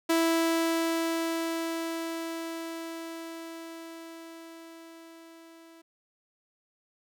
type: tone with level ramp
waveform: sawtooth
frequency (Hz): 329.6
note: E4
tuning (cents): 0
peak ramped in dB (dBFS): -18 to -47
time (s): 0.09-5.82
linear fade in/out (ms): 10
effects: none